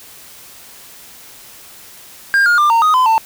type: tone with pitch steps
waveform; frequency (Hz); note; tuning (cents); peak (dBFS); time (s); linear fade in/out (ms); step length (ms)
triangle; 1604 / 1422 / 1193 / 919 / 1247 / 1018 / 894; G6 / F6 / D6 / A#5 / D#6 / C6 / A5; +39 / +31 / +27 / -25 / +3 / -48 / +27; -7; 2.34-3.18; 0; 120
effects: white hiss -39 dBFS RMS until 3.25 s